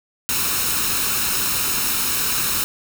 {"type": "noise with comb filter", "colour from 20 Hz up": "white", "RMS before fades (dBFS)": -21, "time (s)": [0.29, 2.64], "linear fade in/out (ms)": 0, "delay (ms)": 0.75, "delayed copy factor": 0.55, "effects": []}